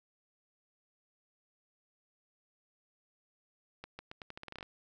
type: accelerating click train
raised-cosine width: 0.3 ms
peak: -28 dBFS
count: 13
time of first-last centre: 3.84-4.628 s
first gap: 150 ms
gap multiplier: 0.83
effects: none